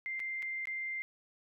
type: tone with dropouts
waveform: sine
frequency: 2093 Hz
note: C7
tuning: in tune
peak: -35 dBFS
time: 0.06-1.02 s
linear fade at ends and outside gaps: 0 ms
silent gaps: 0.195-0.201 / 0.423-0.427 / 0.655-0.672 s
effects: none